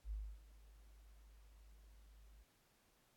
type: tone with ADSR envelope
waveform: sine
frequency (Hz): 51.8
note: G#1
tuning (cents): -4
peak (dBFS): -40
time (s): 0.04-2.45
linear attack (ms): 71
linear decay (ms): 280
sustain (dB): -20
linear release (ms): 28
effects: pink hiss -75 dBFS RMS until 3.16 s + AAC 64 kbps